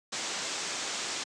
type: low-pass noise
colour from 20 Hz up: white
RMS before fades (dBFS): -35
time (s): 0.12-1.24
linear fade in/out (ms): 10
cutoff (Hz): 7800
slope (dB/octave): 48
effects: high-pass 200 Hz 12 dB/octave + resampled to 22050 Hz